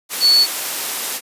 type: tone in noise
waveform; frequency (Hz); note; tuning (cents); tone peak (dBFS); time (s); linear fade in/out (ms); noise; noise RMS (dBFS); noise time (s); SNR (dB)
sine; 4435; C#8; 0; -9; 0.2-0.47; 50; white; -23; 0.09-1.21; +11
effects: high-pass 300 Hz 12 dB/octave + resampled to 32000 Hz

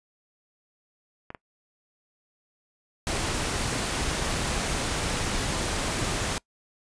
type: clicks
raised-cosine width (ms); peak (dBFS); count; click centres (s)
0.5; -22; 2; 1.304 / 1.348
type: noise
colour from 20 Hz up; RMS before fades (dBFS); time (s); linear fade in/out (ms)
pink; -28; 3.07-6.38; 0
effects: noise-tail reverb RT60 0.1 s tail -24 dB re dry + resampled to 22050 Hz

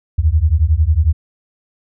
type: beating tone pair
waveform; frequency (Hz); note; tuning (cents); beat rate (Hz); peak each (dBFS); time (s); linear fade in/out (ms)
sine; 73.2 / 84.2; D2 / E2; -5 / +37; 11; -13; 0.18-1.13; 10
effects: none

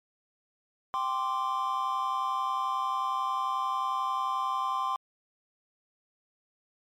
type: chord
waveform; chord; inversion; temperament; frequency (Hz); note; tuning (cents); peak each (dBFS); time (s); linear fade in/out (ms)
triangle; G suspended fourth; none; equal with one note detuned; 784 / 1043.5 / 1174.7; G5 / C6 / D6; 0 / -5 / 0; -33 / -27 / -31; 0.94-4.96; 0
effects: tanh soft clip ceiling -17 dBFS + MP3 96 kbps

